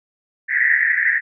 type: band-pass noise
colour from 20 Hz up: pink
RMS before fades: -17 dBFS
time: 0.48-1.21 s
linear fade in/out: 50 ms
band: 1700 to 2000 Hz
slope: 96 dB/octave
effects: none